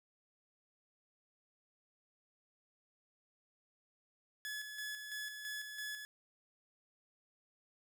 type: tone with tremolo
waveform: sawtooth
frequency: 1706 Hz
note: G#6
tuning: 46 cents sharp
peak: -37 dBFS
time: 4.45-6.05 s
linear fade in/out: 0 ms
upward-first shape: square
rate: 3 Hz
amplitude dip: 45%
effects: none